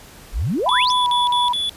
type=exponential sweep; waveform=sine; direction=up; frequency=36.71 to 6770 Hz; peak=-18 dBFS; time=0.32-0.93 s; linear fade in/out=50 ms
type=tone with pitch glide; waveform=sine; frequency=997 to 975.9 Hz; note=B5 to B5; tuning=+16 to -21 cents; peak=-16 dBFS; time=0.66-1.53 s; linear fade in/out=5 ms; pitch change=-37 cents; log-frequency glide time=0.98-1.09 s
type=tone bursts; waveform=triangle; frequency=3436 Hz; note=A7; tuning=42 cents flat; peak=-18 dBFS; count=5; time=0.69-1.694 s; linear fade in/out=0 ms; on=160 ms; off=51 ms
effects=pink hiss -43 dBFS RMS until 1.76 s + resampled to 32000 Hz